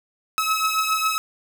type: beating tone pair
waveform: sawtooth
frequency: 1286 / 1293.3 Hz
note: E6 / E6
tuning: -43 / -33 cents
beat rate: 7.3 Hz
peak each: -18 / -21 dBFS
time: 0.38-1.18 s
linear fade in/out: 0 ms
effects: none